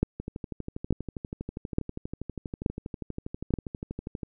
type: two click trains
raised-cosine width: 3 ms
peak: -9 / -21 dBFS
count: 5 / 51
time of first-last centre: 0.03-3.539 / 0.2-4.232 s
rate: 1.14 / 12.4 Hz
effects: none